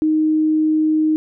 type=tone; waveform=sine; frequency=311.1 Hz; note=D#4; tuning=in tune; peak=-13 dBFS; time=0.02-1.16 s; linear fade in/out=0 ms; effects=none